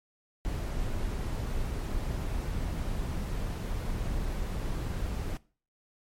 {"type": "noise", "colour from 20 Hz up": "brown", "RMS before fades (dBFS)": -32, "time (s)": [0.45, 5.37], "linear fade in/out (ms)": 0, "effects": ["noise-tail reverb RT60 0.4 s tail -21 dB re dry", "MP3 64 kbps"]}